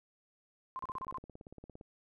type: tone bursts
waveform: sine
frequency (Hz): 1046.5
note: C6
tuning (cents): 0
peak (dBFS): -37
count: 7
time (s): 0.76-1.175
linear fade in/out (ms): 0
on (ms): 31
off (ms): 33
type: click train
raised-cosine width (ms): 2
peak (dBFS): -36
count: 18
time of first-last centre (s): 0.84-1.811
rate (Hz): 17.5
effects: none